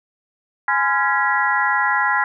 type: harmonic tone with a mistuned harmonic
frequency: 277.2 Hz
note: C#4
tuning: in tune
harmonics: 3 / 4 / 5 / 6 / 7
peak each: -22 / -22 / -22 / -22 / -22 dBFS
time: 0.68-2.24 s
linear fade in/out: 2 ms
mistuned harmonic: 4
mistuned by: -140 cents
effects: none